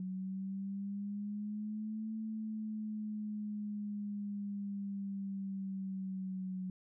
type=linear two-way sweep; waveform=sine; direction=up then down; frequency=185 to 220 to 185 Hz; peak=-37 dBFS; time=0-6.7 s; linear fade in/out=2 ms; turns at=2.14 s; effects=none